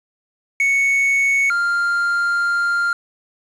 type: tone pair in turn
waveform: triangle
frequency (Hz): 2217 / 1396.6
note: C#7 / F6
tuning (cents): 0 / 0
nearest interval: minor sixth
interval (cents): 800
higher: first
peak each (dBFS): -12 / -14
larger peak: first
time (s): 0.6-1.5 / 1.5-2.93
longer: second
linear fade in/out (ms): 2
effects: resampled to 24000 Hz + 7-bit